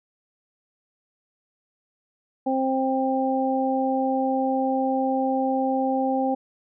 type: harmonic tone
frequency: 264.1 Hz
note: C4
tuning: 16 cents sharp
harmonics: 1 / 2 / 3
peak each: -24 / -26 / -25 dBFS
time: 2.46-6.35 s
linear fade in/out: 10 ms
effects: none